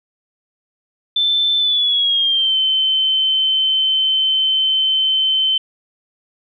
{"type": "tone with pitch glide", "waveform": "sine", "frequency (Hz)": [3535, 3077], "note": ["A7", "G7"], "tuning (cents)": [7, -33], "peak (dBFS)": -13, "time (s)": [1.16, 5.58], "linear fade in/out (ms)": 5, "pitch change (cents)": -240, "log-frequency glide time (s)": [1.58, 2.57], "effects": []}